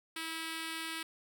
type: tone with notch filter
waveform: 5% pulse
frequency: 324.7 Hz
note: E4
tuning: 26 cents flat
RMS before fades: -40 dBFS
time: 0.16-1.03 s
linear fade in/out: 5 ms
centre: 680 Hz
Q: 1
effects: none